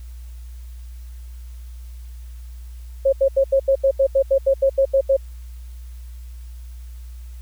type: tone bursts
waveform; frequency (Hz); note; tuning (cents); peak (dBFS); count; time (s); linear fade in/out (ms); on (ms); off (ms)
sine; 542; C#5; -39; -12; 14; 3.05-5.168; 10; 77; 80
effects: added 60 Hz sine -33 dBFS peak until 7.41 s + white hiss -55 dBFS RMS until 7.41 s